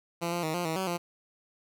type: tone with pitch steps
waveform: 10% pulse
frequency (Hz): 170.4 / 173.5 / 157.8 / 175.9 / 160.7 / 189.3 / 173.4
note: F3 / F3 / D#3 / F3 / E3 / F#3 / F3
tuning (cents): -42 / -11 / +25 / +13 / -44 / +40 / -12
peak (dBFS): -21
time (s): 0.21-0.98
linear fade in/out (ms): 20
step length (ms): 110
effects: none